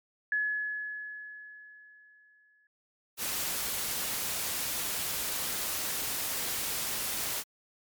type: tone with exponential decay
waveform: sine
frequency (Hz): 1700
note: G#6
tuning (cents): +40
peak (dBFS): -25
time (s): 0.32-2.67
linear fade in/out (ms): 2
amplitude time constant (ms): 510
type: noise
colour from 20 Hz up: white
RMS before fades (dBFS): -33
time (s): 3.17-7.44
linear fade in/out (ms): 50
effects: MP3 96 kbps